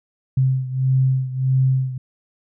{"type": "beating tone pair", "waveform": "sine", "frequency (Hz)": [130.81, 132.41], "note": ["C3", "C3"], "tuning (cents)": [0, 21], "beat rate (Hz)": 1.6, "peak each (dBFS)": [-17, -21], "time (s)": [0.37, 1.98], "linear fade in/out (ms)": 5, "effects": []}